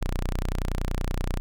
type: tone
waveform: sawtooth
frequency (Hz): 30.44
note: B0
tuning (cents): -24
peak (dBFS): -21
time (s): 0.01-1.4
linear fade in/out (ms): 0
effects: none